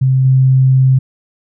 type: tone with level steps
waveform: sine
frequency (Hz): 131.4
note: C3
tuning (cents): +8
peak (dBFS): -8 / -6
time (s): 0.01-0.99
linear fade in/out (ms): 10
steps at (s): 0.25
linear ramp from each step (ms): 2
effects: none